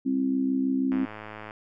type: harmonic tone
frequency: 66.2 Hz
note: C2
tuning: 21 cents sharp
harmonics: 3 / 4 / 5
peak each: -33 / -23 / -34 dBFS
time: 0.05-1.06 s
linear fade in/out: 20 ms
type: click train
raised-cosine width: 0.5 ms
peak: -24 dBFS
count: 64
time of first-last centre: 0.92-1.509 s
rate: 107 Hz
effects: none